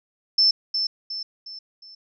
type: tone with echo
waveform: sine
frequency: 5300 Hz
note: E8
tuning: 9 cents sharp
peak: -14 dBFS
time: 0.38-0.51 s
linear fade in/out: 5 ms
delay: 360 ms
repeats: 4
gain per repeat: -7 dB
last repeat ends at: 1.95 s
effects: none